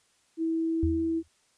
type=tone with pitch glide; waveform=sine; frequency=325.7 to 327.6 Hz; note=E4 to E4; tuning=-21 to -11 cents; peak=-25 dBFS; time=0.37-1.23 s; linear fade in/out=50 ms; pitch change=+10 cents; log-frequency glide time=0.49-0.99 s
type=tone with exponential decay; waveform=sine; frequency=81.2 Hz; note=E2; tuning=26 cents flat; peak=-22 dBFS; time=0.83-1.28 s; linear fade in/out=0 ms; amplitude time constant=96 ms
effects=white hiss -67 dBFS RMS until 1.57 s + resampled to 22050 Hz